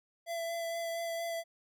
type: tone with vibrato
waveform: square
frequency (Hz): 671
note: E5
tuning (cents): +31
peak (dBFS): -35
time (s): 0.26-1.44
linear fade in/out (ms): 50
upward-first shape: sine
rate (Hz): 4.3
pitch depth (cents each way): 14
effects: none